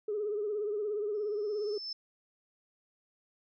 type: tone with vibrato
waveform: sine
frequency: 418 Hz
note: G#4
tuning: 11 cents sharp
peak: -30 dBFS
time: 0.08-1.78 s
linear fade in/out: 5 ms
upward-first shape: triangle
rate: 17 Hz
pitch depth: 79 cents each way
type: tone with exponential growth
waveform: sine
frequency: 5274 Hz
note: E8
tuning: in tune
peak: -34 dBFS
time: 1.14-1.93 s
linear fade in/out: 5 ms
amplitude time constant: 170 ms
effects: tanh soft clip ceiling -25 dBFS